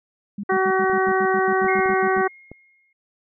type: tone bursts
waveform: sine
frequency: 202.6 Hz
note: G#3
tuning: 43 cents flat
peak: -26 dBFS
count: 14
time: 0.38-2.216 s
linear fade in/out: 5 ms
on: 55 ms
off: 82 ms
type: harmonic tone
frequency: 378.5 Hz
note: F#4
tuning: 39 cents sharp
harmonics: 1 / 2 / 3 / 4 / 5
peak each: -20 / -23 / -25 / -26 / -27 dBFS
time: 0.49-2.28 s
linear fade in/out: 10 ms
type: clicks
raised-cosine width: 2 ms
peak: -24 dBFS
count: 8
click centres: 0.898 / 1.087 / 1.645 / 1.791 / 1.859 / 1.902 / 2.175 / 2.516 s
type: tone with exponential decay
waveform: sine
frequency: 2145 Hz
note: C7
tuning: 42 cents sharp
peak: -23 dBFS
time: 1.68-2.93 s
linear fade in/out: 5 ms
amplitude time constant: 270 ms
effects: none